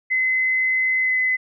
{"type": "tone with pitch glide", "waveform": "sine", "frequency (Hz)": [2042, 2027], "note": ["C7", "B6"], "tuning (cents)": [-43, 45], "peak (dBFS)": -17, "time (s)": [0.1, 1.37], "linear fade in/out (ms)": 20, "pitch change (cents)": -12, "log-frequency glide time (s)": [1.01, 1.13], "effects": []}